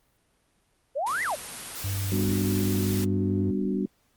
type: exponential two-way sweep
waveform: sine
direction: up then down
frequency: 508 to 2093 to 508 Hz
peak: -25 dBFS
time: 0.95-1.36 s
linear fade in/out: 20 ms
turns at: 1.23 s
type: noise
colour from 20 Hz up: white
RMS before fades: -36 dBFS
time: 1.06-3.05 s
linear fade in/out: 10 ms
type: tone with pitch glide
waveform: triangle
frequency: 97.7 to 98.32 Hz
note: G2 to G2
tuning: -5 to +6 cents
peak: -25 dBFS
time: 1.84-3.51 s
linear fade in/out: 5 ms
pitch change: +11 cents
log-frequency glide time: 2.01-2.31 s
type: chord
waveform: sine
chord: G major seventh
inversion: none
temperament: equal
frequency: 196 / 246.9 / 293.7 / 370 Hz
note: G3 / B3 / D4 / F#4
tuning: 0 / 0 / 0 / 0 cents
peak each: -27 / -32 / -31 / -32 dBFS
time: 2.12-3.86 s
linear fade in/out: 2 ms
effects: pink hiss -68 dBFS RMS until 4.16 s + Opus 32 kbps